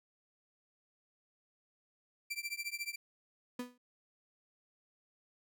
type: tone with tremolo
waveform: sawtooth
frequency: 2349 Hz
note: D7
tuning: in tune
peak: -31 dBFS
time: 2.3-2.96 s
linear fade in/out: 10 ms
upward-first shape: triangle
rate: 14 Hz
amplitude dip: 100%
type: tone with exponential decay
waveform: 35% pulse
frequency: 246.9 Hz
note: B3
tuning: in tune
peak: -33 dBFS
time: 3.59-3.78 s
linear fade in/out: 5 ms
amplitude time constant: 41 ms
effects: none